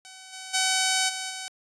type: tone with level steps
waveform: 5% pulse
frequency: 756 Hz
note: F#5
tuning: 37 cents sharp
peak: -32 / -26 / -10 / -19 / -22 dBFS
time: 0.05-1.48 s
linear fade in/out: 0 ms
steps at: 0.32 / 0.53 / 1.08 / 1.29 s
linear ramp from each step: 20 ms
effects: resampled to 22050 Hz